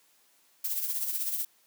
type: noise with tremolo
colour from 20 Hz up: violet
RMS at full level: -29 dBFS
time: 0.64-1.45 s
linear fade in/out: 5 ms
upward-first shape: triangle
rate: 16 Hz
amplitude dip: 60%
effects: white hiss -65 dBFS RMS until 1.66 s + high-pass 200 Hz 12 dB/octave